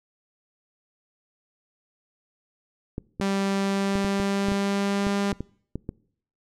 clicks, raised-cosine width 3 ms, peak -17 dBFS, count 12, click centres 2.981 / 3.199 / 3.955 / 4.047 / 4.2 / 4.485 / 4.519 / 5.068 / 5.328 / 5.406 / 5.756 / 5.891 s
sawtooth tone with pitch glide, 196.3 to 200.2 Hz, G3 to G3, +3 to +37 cents, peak -19 dBFS, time 3.21-5.32 s, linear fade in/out 2 ms, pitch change +34 cents, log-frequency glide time 3.55-5.19 s
effects noise-tail reverb RT60 0.6 s tail -23 dB re dry + low-pass 8000 Hz 12 dB/octave

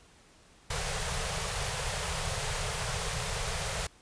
pink band-stop noise, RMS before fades -33 dBFS, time 0.7-3.87 s, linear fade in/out 5 ms, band 180 to 410 Hz, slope 96 dB/octave, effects pink hiss -59 dBFS RMS until 4.01 s + resampled to 22050 Hz

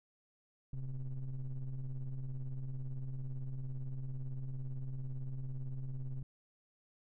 triangle ring-modulated tone, 61.5 Hz, B1, 7 cents flat, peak -32 dBFS, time 0.73-6.23 s, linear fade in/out 5 ms, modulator 70.4 Hz, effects none

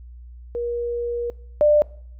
sine tone pair in turn, 476.1 / 595.4 Hz, A#4 / D5, +37 / +24 cents, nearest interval major third, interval 387 cents, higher second, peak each -23 / -12 dBFS, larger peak second, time 0.55-1.3 / 1.61-1.82 s, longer first, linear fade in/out 0 ms, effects noise-tail reverb RT60 0.6 s tail -22 dB re dry + added 60 Hz sine -38 dBFS peak until 2.19 s

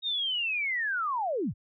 sine linear sweep, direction down, 3760 to 61.74 Hz, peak -27 dBFS, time 0.02-1.54 s, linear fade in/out 50 ms, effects none

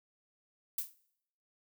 violet noise with exponential decay, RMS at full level -30 dBFS, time 0.78-0.94 s, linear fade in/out 5 ms, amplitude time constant 33 ms, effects noise-tail reverb RT60 0.7 s tail -20 dB re dry

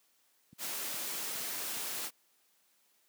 click train, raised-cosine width 5 ms, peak -36 dBFS, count 4, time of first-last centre 0.53-1.77 s, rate 2.42 Hz
white noise, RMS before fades -38 dBFS, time 0.58-2.11 s, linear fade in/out 50 ms
effects white hiss -71 dBFS RMS until 3.08 s + high-pass 200 Hz 12 dB/octave

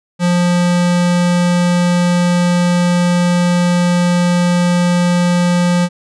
square tone, 176.1 Hz, F3, 15 cents sharp, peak -11 dBFS, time 0.19-5.89 s, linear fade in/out 50 ms, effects resampled to 22050 Hz

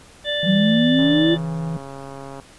harmonic tone, 587.3 Hz, D5, in tune, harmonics 1 / 3 / 5 / 6, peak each -24 / -27 / -32 / -24 dBFS, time 0.24-1.38 s, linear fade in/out 50 ms
triangle tone with pitch glide, 164.81 to 163.11 Hz, E3 to E3, 0 to -18 cents, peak -21 dBFS, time 0.43-1.77 s, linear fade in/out 2 ms, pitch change -18 cents, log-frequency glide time 0.9-1.11 s
sine exponential sweep, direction up, 185 to 345.1 Hz, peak -14 dBFS, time 0.46-1.36 s, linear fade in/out 20 ms
click train, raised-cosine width 1 ms, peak -22 dBFS, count 194, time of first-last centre 0.99-2.399 s, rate 137 Hz
effects pink hiss -47 dBFS RMS until 2.58 s + resampled to 24000 Hz

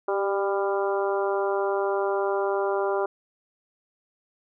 harmonic tone with a mistuned harmonic, 198.7 Hz, G3, 24 cents sharp, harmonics 2 / 3 / 4 / 5 / 6 / 7, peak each -25 / -29 / -31 / -33 / -35 / -36 dBFS, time 0.08-3.06 s, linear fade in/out 5 ms, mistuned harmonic 2, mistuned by -18 cents, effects none

